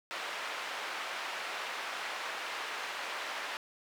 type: band-pass noise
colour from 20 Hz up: white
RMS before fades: -39 dBFS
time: 0.11-3.57 s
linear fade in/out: 0 ms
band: 620 to 2300 Hz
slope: 12 dB/octave
effects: none